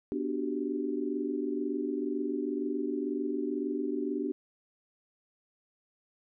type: chord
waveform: sine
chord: G major seventh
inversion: first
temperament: equal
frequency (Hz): 246.9 / 293.7 / 370 / 392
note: B3 / D4 / F#4 / G4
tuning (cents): 0 / 0 / 0 / 0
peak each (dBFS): -36 / -33 / -37 / -36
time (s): 0.12-4.32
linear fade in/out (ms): 0
effects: none